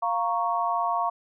sine chord, Bb minor, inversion second, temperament equal, 698.5 / 932.3 / 1108.7 Hz, F5 / Bb5 / Db6, 0 / 0 / 0 cents, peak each -27 / -28 / -27 dBFS, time 0.02-1.1 s, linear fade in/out 10 ms, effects none

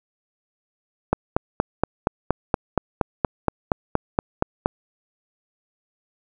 click train, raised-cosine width 1 ms, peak -3 dBFS, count 16, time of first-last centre 1.13-4.659 s, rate 4.25 Hz, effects none

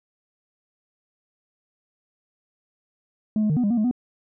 sine tone with pitch steps, 214.7 / 212.2 / 152.3 / 247.1 / 203.4 / 239.4 / 213.3 / 247.5 Hz, A3 / G#3 / D#3 / B3 / G#3 / A#3 / G#3 / B3, -42 / +38 / -37 / +1 / -36 / +46 / +46 / +4 cents, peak -16 dBFS, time 3.36-3.912 s, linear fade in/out 2 ms, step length 69 ms, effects tanh soft clip ceiling -17 dBFS

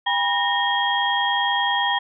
sine tone cluster, 804 / 974 / 1848 / 3249 Hz, G5 / B5 / A#6 / G#7, +44 / -24 / -16 / -39 cents, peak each -24 dBFS, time 0.06-1.99 s, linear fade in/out 10 ms, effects none

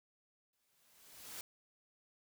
white noise with exponential growth, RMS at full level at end -45 dBFS, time 0.53-1.41 s, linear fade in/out 2 ms, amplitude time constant 190 ms, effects none

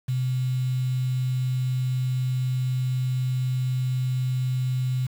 sine tone with quantisation, 128 Hz, C3, 38 cents flat, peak -22 dBFS, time 0.08-5.07 s, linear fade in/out 10 ms, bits 7, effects none

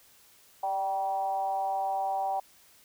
sine tone with frequency modulation, 775 Hz, G5, 20 cents flat, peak -27 dBFS, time 0.63-2.4 s, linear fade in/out 5 ms, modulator 186 Hz, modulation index 0.62, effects white hiss -59 dBFS RMS until 2.84 s

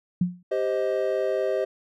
sine tone with exponential decay, 178.3 Hz, F3, 36 cents sharp, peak -16 dBFS, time 0.21-0.43 s, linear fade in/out 5 ms, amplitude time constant 46 ms
triangle chord, C minor, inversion second, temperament just, 392.4 / 523.3 / 627.9 Hz, G4 / C5 / Eb5, +2 / 0 / +16 cents, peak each -25 dBFS, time 0.51-1.65 s, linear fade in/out 10 ms
effects none

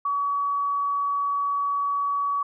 sine tone, 1134 Hz, C#6, 39 cents sharp, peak -22 dBFS, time 0.05-2.43 s, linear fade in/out 5 ms, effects none

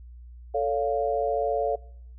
sine tone cluster, 442.5 / 564 / 699 Hz, A4 / C#5 / F5, +10 / +30 / +1 cents, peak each -27 dBFS, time 0.54-1.76 s, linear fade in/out 10 ms, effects noise-tail reverb RT60 0.7 s tail -23 dB re dry + added 60 Hz sine -42 dBFS peak until 2.18 s

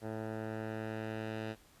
10% pulse tone with low-pass filter sweep, 110 Hz, A2, in tune, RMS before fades -40 dBFS, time 0.01-1.56 s, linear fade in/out 50 ms, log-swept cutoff 1100 to 3400 Hz, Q 1, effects pink hiss -63 dBFS RMS until 1.8 s + resampled to 32000 Hz

